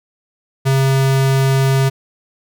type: tone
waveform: square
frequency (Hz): 134.6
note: C3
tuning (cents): +49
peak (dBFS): -12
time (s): 0.65-1.9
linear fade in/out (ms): 20
effects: none